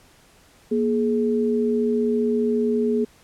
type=tone pair together; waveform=sine; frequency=236.7 / 421.8 Hz; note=A#3 / G#4; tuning=+27 / +27 cents; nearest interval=minor seventh; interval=1000 cents; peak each=-21 dBFS; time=0.71-3.05 s; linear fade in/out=10 ms; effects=pink hiss -54 dBFS RMS until 3.23 s + low-pass 12000 Hz 12 dB/octave